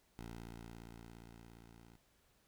10% pulse tone with level ramp, 57.3 Hz, A#1, 29 cents flat, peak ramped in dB -38 to -51 dBFS, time 0.19-1.97 s, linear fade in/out 0 ms, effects pink hiss -73 dBFS RMS until 2.47 s

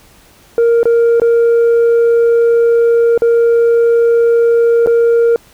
sine tone with dropouts, 466.2 Hz, A#4, in tune, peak -4 dBFS, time 0.58-5.36 s, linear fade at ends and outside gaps 1 ms, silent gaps 0.831-0.855 / 1.199-1.218 / 3.177-3.22 / 4.862-4.872 s, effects tanh soft clip ceiling -6 dBFS + pink hiss -45 dBFS RMS until 5.53 s

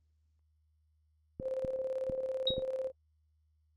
clicks, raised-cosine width 3 ms, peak -26 dBFS, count 5, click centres 1.399 / 1.648 / 2.098 / 2.505 / 2.581 s
sine tone with tremolo, 523.3 Hz, C5, in tune, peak -31 dBFS, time 1.4-2.92 s, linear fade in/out 50 ms, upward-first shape square, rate 18 Hz, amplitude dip 50%
sine tone with exponential decay, 3800 Hz, A#7, 33 cents sharp, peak -24 dBFS, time 2.47-2.63 s, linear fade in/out 2 ms, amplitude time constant 34 ms
effects added 77 Hz sine -69 dBFS peak until 3.76 s + Opus 32 kbps

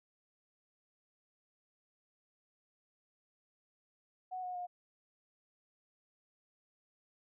sine tone with pitch steps, 740 / 727.3 / 714.8 Hz, F#5 / F#5 / F5, 0 / -30 / +40 cents, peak -38 dBFS, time 4.31-4.67 s, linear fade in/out 20 ms, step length 120 ms, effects none

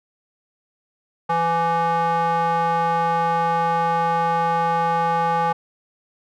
square tone with band-pass filter, 167.5 Hz, E3, 28 cents sharp, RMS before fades -20 dBFS, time 1.29-5.53 s, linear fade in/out 10 ms, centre 940 Hz, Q 3.9, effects none

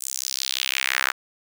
sawtooth tone with high-pass filter sweep, 65.8 Hz, C2, 10 cents sharp, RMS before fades -26 dBFS, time 0-1.12 s, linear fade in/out 20 ms, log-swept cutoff 8500 to 1400 Hz, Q 2.3, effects none

